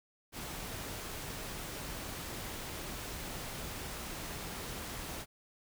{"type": "noise", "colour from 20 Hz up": "pink", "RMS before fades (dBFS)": -42, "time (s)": [0.32, 5.26], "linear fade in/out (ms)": 50, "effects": []}